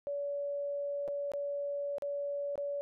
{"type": "tone with dropouts", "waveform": "sine", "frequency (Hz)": 570, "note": "C#5", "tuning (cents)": 48, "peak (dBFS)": -33, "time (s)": [0.07, 2.81], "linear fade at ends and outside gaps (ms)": 0, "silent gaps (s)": [[1.078, 1.084], [1.318, 1.336], [1.983, 2.022], [2.556, 2.578]], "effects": []}